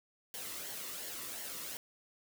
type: noise with flanger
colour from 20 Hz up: white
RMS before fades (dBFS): -43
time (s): 0.34-1.77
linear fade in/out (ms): 0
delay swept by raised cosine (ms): 0.8 to 1.3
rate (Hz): 2.8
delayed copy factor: -0.5
effects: none